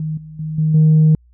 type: tone with level steps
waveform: sine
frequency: 155.9 Hz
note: D#3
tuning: 4 cents sharp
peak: -19 / -32 / -21 / -12 / -6 dBFS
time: 0-1.15 s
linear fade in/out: 2 ms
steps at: 0.17 / 0.39 / 0.58 / 0.74 s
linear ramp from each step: 5 ms
effects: tanh soft clip ceiling -5 dBFS + added 60 Hz sine -47 dBFS peak until 1.33 s